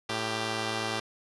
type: tone pair together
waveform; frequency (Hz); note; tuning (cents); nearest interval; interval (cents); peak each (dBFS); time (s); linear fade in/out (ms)
5% pulse; 110.89 / 393.9; A2 / G4; +14 / +8; octave + minor seventh; 2194; -21; 0.09-1; 5
effects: resampled to 22050 Hz